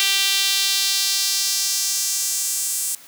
sawtooth tone with high-pass filter sweep, 392 Hz, G4, in tune, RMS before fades -21 dBFS, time 0-2.95 s, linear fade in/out 0 ms, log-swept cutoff 3100 to 8400 Hz, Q 1.8, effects white hiss -45 dBFS RMS until 3.07 s + high-pass 150 Hz 12 dB/octave

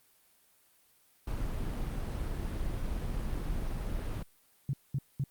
brown noise, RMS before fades -34 dBFS, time 1.27-4.23 s, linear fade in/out 5 ms
sine tone bursts, 136.8 Hz, C#3, 23 cents flat, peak -28 dBFS, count 3, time 4.69-5.239 s, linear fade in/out 2 ms, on 43 ms, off 210 ms
effects white hiss -66 dBFS RMS until 5.3 s + Opus 32 kbps

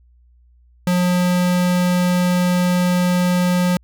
square tone, 179.1 Hz, F3, 44 cents sharp, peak -15 dBFS, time 0.87-3.77 s, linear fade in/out 2 ms, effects added 60 Hz sine -49 dBFS peak until 3.83 s

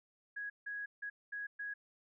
sine tone bursts at uneven times, 1661.2 Hz, G#6, in tune, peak -39 dBFS, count 5, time 0.36-0.5 / 0.66-0.86 / 1.02-1.1 / 1.32-1.47 / 1.59-1.74 s, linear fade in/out 10 ms, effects none

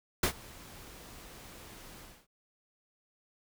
pink noise with ADSR envelope, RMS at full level -26 dBFS, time 0.23-2.27 s, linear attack 5 ms, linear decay 87 ms, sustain -24 dB, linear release 260 ms, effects none

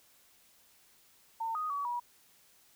sine tone with pitch steps, 905 / 1244 / 1136 / 963 Hz, A5 / D#6 / C#6 / B5, +48 / -1 / +42 / -44 cents, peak -32 dBFS, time 1.4-2 s, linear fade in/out 10 ms, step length 150 ms, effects white hiss -64 dBFS RMS until 2.75 s

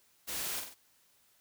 white noise with echo, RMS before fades -38 dBFS, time 0.27-0.61 s, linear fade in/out 20 ms, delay 46 ms, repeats 3, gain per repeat -5 dB, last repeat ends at 0.748 s, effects white hiss -68 dBFS RMS until 1.4 s

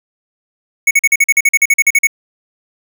square tone bursts, 2217 Hz, C#7, in tune, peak -7 dBFS, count 15, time 0.87-2.071 s, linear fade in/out 5 ms, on 39 ms, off 44 ms, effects none

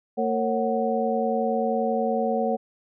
sine tone cluster, 226.5 / 458.6 / 549 / 742 Hz, A#3 / A#4 / C#5 / F#5, -50 / -28 / -17 / +5 cents, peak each -27 dBFS, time 0.17-2.57 s, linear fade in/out 20 ms, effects none

